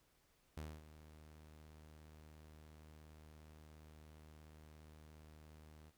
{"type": "tone with ADSR envelope", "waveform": "sawtooth", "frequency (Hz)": 77.1, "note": "D#2", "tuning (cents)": -15, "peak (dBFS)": -40, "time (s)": [0.57, 5.92], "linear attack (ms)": 3, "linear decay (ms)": 240, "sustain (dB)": -14, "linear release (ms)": 39, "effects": ["pink hiss -75 dBFS RMS until 5.97 s"]}